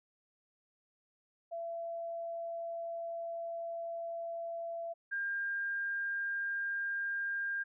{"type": "tone pair in turn", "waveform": "sine", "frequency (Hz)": [673, 1603.5], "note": ["E5", "G6"], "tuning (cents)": [36, 39], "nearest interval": "octave + minor third", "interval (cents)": 1503, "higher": "second", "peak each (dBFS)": [-37, -33], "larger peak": "second", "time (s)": [[1.51, 4.94], [5.11, 7.64]], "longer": "first", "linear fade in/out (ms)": 20, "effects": []}